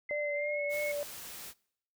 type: tone with pitch glide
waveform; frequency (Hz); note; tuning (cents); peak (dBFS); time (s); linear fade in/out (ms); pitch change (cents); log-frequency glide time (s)
sine; 2062 to 2185; C7 to C#7; -26 to -26; -35; 0.09-0.92; 5; +100; 0.32-0.6
type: tone with vibrato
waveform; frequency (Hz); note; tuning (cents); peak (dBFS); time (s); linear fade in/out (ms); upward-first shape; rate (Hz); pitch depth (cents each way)
sine; 586; D5; -4; -32; 0.11-1.03; 0; triangle; 3.2; 23
type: noise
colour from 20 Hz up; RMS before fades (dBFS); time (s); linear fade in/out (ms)
white; -45; 0.69-1.54; 50
effects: noise-tail reverb RT60 0.7 s tail -24 dB re dry